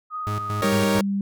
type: tone with vibrato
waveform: sine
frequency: 1244.5 Hz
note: D#6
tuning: in tune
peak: -27 dBFS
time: 0.1-0.72 s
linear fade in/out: 50 ms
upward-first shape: triangle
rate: 20 Hz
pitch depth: 23 cents each way
type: tone with tremolo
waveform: 40% pulse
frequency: 104.1 Hz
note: G#2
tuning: 5 cents sharp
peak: -24 dBFS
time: 0.27-0.99 s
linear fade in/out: 0 ms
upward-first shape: square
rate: 4.4 Hz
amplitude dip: 70%
type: chord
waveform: sawtooth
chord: Eb dominant seventh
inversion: none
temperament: equal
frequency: 311.1 / 392 / 466.2 / 554.4 Hz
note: Eb4 / G4 / Bb4 / Db5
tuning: 0 / 0 / 0 / 0 cents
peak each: -24 / -26 / -21 / -21 dBFS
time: 0.62-1.01 s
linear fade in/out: 2 ms
type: tone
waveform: sine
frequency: 198.4 Hz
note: G3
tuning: 21 cents sharp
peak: -21 dBFS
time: 0.64-1.21 s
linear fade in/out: 2 ms
effects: none